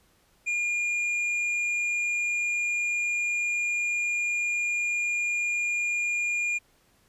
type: tone with hard clipping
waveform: triangle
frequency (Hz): 2418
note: D7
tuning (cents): +50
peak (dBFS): -26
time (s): 0.46-6.59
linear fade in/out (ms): 20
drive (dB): 8
effects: pink hiss -64 dBFS RMS until 7.08 s + resampled to 32000 Hz